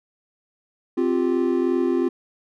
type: chord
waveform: triangle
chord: C suspended fourth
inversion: none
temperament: equal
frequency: 261.6 / 349.2 / 392 Hz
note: C4 / F4 / G4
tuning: 0 / 0 / 0 cents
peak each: -21 / -19 / -24 dBFS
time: 0.97-2.09 s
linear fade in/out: 10 ms
effects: none